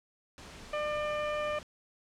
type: noise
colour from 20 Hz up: pink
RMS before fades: -48 dBFS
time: 0.38-1.63 s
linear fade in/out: 0 ms
type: harmonic tone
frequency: 599 Hz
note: D5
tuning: 34 cents sharp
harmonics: 1 / 2 / 3 / 4 / 5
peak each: -32 / -37 / -43 / -42 / -47 dBFS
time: 0.73-1.59 s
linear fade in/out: 5 ms
effects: low-pass 7000 Hz 12 dB/octave

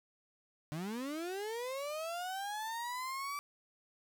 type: linear sweep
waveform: 35% pulse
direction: up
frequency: 144.8 to 1163 Hz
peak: -36 dBFS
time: 0.72-3.39 s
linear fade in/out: 0 ms
effects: none

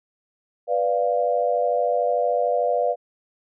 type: chord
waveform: sine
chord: B diminished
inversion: none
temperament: equal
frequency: 493.9 / 587.3 / 698.5 Hz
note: B4 / D5 / F5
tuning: 0 / 0 / 0 cents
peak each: -23 dBFS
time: 0.67-2.96 s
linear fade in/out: 50 ms
effects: none

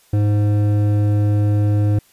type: tone with hard clipping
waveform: triangle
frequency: 103.83 Hz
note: G#2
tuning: in tune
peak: -15 dBFS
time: 0.13-1.99 s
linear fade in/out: 5 ms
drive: 14 dB
effects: white hiss -54 dBFS RMS until 2.12 s + resampled to 32000 Hz

